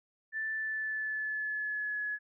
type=tone with pitch glide; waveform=sine; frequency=1762 to 1695.1 Hz; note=A6 to G#6; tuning=+2 to +35 cents; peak=-32 dBFS; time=0.32-2.19 s; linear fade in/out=50 ms; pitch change=-67 cents; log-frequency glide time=0.53-2 s; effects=none